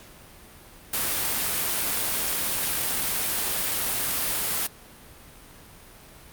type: noise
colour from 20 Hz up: white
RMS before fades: -26 dBFS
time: 0.93-4.67 s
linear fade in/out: 5 ms
effects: pink hiss -48 dBFS RMS until 6.32 s + Opus 48 kbps